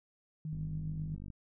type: tone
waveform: sine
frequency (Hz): 155.5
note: D#3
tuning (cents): -1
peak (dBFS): -36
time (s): 0.45-1.15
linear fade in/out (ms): 2
type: click train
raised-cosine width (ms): 5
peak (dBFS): -33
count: 39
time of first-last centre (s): 0.53-1.302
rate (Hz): 49.2
effects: none